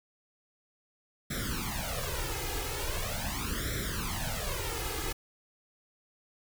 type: noise with flanger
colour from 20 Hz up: pink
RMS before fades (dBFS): -34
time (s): 1.3-5.13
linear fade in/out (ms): 10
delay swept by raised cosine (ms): 0.53 to 2.43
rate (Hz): 0.41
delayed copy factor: +1
effects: none